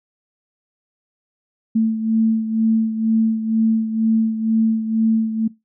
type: beating tone pair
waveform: sine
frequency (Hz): 222.2 / 224.3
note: A3 / A3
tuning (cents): +17 / +34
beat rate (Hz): 2.1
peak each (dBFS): -16 / -22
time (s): 1.75-5.48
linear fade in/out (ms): 10
effects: noise-tail reverb RT60 0.2 s tail -20 dB re dry